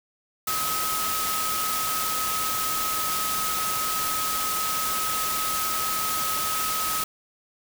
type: tone in noise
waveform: sine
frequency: 1274 Hz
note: D#6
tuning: 41 cents sharp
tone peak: -28 dBFS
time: 0.47-7.04 s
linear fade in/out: 5 ms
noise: white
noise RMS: -28 dBFS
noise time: 0.47-7.04 s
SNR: -3 dB
effects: none